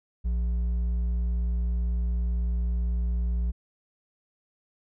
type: tone with hard clipping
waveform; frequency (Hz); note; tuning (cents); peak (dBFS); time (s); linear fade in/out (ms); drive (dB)
sine; 59; A#1; +22; -25; 0.24-3.52; 20; 4
effects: none